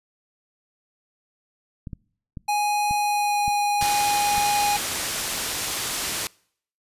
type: clicks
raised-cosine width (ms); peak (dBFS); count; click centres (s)
5; -21; 7; 1.872 / 1.932 / 2.372 / 2.91 / 3.48 / 3.827 / 4.381
type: tone with pitch glide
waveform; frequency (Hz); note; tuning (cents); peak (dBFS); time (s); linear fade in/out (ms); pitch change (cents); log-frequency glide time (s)
square; 830.6 to 823; G#5 to G#5; 0 to -16; -21; 2.48-4.77; 10; -16; 2.93-3.49
type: low-pass noise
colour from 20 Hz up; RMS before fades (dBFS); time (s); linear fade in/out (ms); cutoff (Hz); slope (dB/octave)
white; -28; 3.81-6.27; 0; 10000; 12
effects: noise-tail reverb RT60 0.6 s tail -25 dB re dry + resampled to 32000 Hz